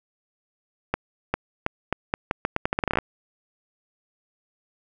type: accelerating click train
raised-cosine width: 0.5 ms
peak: -7 dBFS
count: 18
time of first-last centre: 0.94-2.987 s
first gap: 400 ms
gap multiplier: 0.81
effects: none